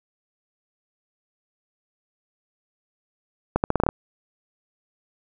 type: accelerating click train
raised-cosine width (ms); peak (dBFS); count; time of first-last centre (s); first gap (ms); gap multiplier
1; -5; 8; 3.56-3.889; 79; 0.82
effects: none